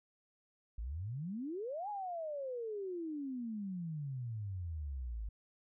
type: exponential two-way sweep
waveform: sine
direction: up then down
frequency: 50.9 to 849 to 50.9 Hz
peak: -38 dBFS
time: 0.78-5.29 s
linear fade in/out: 5 ms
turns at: 1.89 s
effects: none